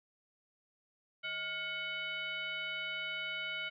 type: tone with frequency modulation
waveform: sine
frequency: 2212 Hz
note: C#7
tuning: 4 cents flat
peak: -36 dBFS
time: 1.23-3.7 s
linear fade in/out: 20 ms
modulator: 790 Hz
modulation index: 1.3
effects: none